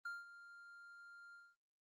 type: tone with ADSR envelope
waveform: triangle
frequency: 1396.9 Hz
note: F6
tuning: in tune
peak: -40 dBFS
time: 0.05-1.56 s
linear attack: 5 ms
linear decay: 190 ms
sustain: -14 dB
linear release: 220 ms
effects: Opus 24 kbps